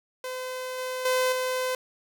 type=tone with level steps; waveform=sawtooth; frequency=511 Hz; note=C5; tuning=41 cents flat; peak=-28 / -26 / -18 / -22 dBFS; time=0.24-1.75 s; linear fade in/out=2 ms; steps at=0.78 / 1.05 / 1.32 s; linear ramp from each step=5 ms; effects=none